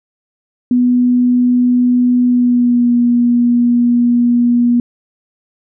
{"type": "tone with pitch glide", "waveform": "sine", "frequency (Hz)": [246.7, 240.5], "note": ["B3", "B3"], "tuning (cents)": [-2, -46], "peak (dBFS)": -8, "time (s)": [0.71, 4.8], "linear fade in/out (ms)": 2, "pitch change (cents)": -44, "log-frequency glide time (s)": [2.25, 2.93], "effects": []}